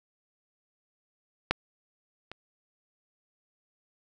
clicks, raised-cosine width 0.3 ms, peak -7 / -24 dBFS, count 2, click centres 1.51 / 2.316 s, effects none

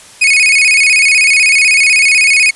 40% pulse tone with vibrato, 2349 Hz, D7, in tune, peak -5 dBFS, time 0.21-2.51 s, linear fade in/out 10 ms, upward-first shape square, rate 16 Hz, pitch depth 110 cents each way, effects white hiss -37 dBFS RMS until 2.55 s + resampled to 24000 Hz

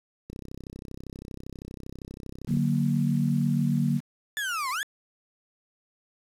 click train, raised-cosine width 3 ms, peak -27 dBFS, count 75, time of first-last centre 0.3-2.57 s, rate 32.6 Hz
sine chord, D augmented, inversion none, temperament equal, 146.83 / 185 / 233.1 Hz, D3 / F#3 / A#3, 0 / 0 / 0 cents, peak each -25 / -28 / -26 dBFS, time 2.47-4.01 s, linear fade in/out 50 ms
35% pulse linear two-way sweep, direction down then up, 1760 to 987.8 to 1760 Hz, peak -26 dBFS, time 4.37-4.83 s, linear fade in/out 0 ms, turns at 4.7 s
effects resampled to 32000 Hz + 8-bit

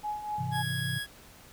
sine tone with tremolo, 841 Hz, G#5, 22 cents sharp, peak -29 dBFS, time 0.03-0.63 s, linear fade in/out 20 ms, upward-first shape triangle, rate 4 Hz, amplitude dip 70%
sine chord, Ab augmented, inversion none, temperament equal, 103.83 / 130.81 / 164.81 Hz, Ab2 / C3 / E3, 0 / 0 / 0 cents, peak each -38 / -33 / -37 dBFS, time 0.38-0.99 s, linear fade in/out 10 ms
25% pulse tone, 1661.2 Hz, G#6, in tune, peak -29 dBFS, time 0.51-1.07 s, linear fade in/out 50 ms
effects pink hiss -53 dBFS RMS until 1.52 s

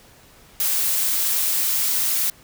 blue noise, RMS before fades -21 dBFS, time 0.6-2.3 s, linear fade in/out 2 ms, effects pink hiss -50 dBFS RMS until 2.43 s

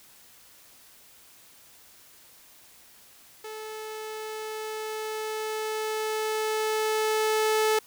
sawtooth tone with level ramp, 434.2 Hz, A4, 23 cents flat, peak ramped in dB -33 to -17 dBFS, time 3.44-7.79 s, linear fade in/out 5 ms, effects white hiss -54 dBFS RMS until 7.86 s

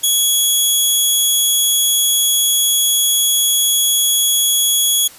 10% pulse tone, 3349 Hz, G#7, 14 cents sharp, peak -4 dBFS, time 0.03-5.08 s, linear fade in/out 10 ms, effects white hiss -40 dBFS RMS until 5.18 s + resampled to 32000 Hz

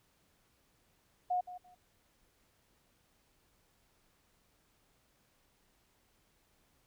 sine tone with echo, 723 Hz, F#5, 40 cents flat, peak -29 dBFS, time 1.3-1.41 s, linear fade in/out 10 ms, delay 170 ms, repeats 2, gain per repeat -14 dB, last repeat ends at 1.75 s, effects pink hiss -72 dBFS RMS until 6.86 s

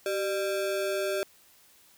square ring-modulated tone, 493.9 Hz, B4, in tune, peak -25 dBFS, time 0.06-1.23 s, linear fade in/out 0 ms, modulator 108 Hz, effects white hiss -59 dBFS RMS until 1.97 s

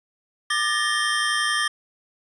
square tone cluster, 1196 / 1740 / 1851 / 3176 Hz, D6 / A6 / A#6 / G7, +31 / -20 / -13 / +22 cents, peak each -27 dBFS, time 0.5-1.68 s, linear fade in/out 5 ms, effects resampled to 24000 Hz

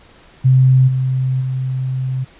sine tone with level steps, 130.2 Hz, C3, 8 cents flat, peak -7 / -14 / -17 dBFS, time 0.44-2.25 s, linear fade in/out 20 ms, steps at 0.87 / 1.4 s, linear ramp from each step 20 ms, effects pink hiss -46 dBFS RMS until 2.39 s + resampled to 8000 Hz

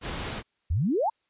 pink noise, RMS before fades -33 dBFS, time 0.01-0.43 s, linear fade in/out 50 ms
sine exponential sweep, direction up, 68.6 to 969 Hz, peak -22 dBFS, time 0.7-1.1 s, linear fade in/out 10 ms
effects white hiss -74 dBFS RMS until 1.29 s + resampled to 8000 Hz

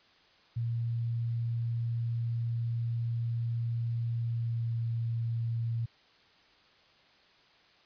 sine tone with pitch glide, 116.8 to 115.73 Hz, A#2 to A#2, +4 to -12 cents, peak -29 dBFS, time 0.56-5.86 s, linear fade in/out 10 ms, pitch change -16 cents, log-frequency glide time 4.17-4.79 s, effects white hiss -62 dBFS RMS until 7.85 s + resampled to 11025 Hz

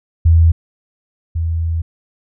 sine tone pair in turn, 82.41 / 82.41 Hz, E2 / E2, 0 / 0 cents, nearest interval unison, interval 0 cents, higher neither, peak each -6 / -15 dBFS, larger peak first, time 0.25-0.52 / 1.35-1.82 s, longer second, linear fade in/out 10 ms, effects none

